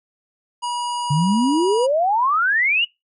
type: harmonic tone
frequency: 965 Hz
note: B5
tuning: 40 cents flat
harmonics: 1 / 3 / 5 / 7 / 9 / 10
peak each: -22 / -32 / -36 / -39 / -41 / -42 dBFS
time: 0.62-1.87 s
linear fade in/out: 20 ms
type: exponential sweep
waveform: sine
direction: up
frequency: 139.8 to 2960 Hz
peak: -15 dBFS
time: 1.1-2.85 s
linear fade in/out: 10 ms
effects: noise-tail reverb RT60 0.2 s tail -23 dB re dry